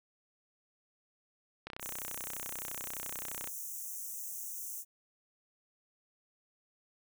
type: click train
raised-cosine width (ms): 0.3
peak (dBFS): -25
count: 58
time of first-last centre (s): 1.67-3.474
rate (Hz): 31.6
type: high-pass noise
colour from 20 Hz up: white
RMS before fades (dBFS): -42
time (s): 1.79-4.85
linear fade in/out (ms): 50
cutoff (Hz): 5800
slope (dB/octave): 96
effects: none